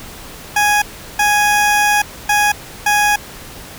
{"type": "tone bursts at uneven times", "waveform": "20% pulse", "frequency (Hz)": 830.6, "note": "G#5", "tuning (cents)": 0, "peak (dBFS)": -6, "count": 4, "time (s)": [[0.56, 0.82], [1.19, 2.02], [2.29, 2.52], [2.86, 3.16]], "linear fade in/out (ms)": 5, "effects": ["pink hiss -34 dBFS RMS until 3.78 s"]}